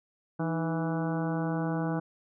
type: harmonic tone with a mistuned harmonic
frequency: 164.5 Hz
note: E3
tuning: 3 cents flat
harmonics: 1 / 2 / 3 / 4 / 5 / 6 / 7 / 8 / 9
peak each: -30 / -33 / -38 / -39 / -39 / -45 / -44 / -47 / -43 dBFS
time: 0.39-2 s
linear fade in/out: 10 ms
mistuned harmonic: 2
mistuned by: -72 cents
effects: none